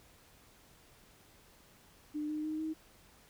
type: tone with pitch steps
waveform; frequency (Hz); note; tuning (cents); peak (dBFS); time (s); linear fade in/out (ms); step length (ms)
sine; 300 / 305.1 / 310.2 / 315.5; D4 / D#4 / D#4 / D#4; +37 / -34 / -5 / +24; -34; 2.14-2.74; 20; 150
effects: pink hiss -62 dBFS RMS until 3.29 s